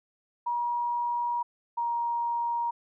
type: tone pair in turn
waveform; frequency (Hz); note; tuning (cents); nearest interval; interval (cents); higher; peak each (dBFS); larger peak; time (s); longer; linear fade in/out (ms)
sine; 956 / 942.3; A#5 / A#5; +43 / +18; unison; 25; first; -26; neither; 0.46-1.43 / 1.77-2.71; first; 10
effects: none